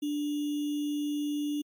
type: tone with sample-and-hold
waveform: sine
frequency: 293.7 Hz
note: D4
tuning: in tune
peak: -28 dBFS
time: 0.02-1.62 s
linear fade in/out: 10 ms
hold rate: 3150 Hz
effects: MP3 96 kbps